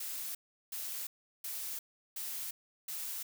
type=noise bursts; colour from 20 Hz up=blue; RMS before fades=-40 dBFS; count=5; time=0-3.23 s; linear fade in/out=5 ms; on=350 ms; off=370 ms; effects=none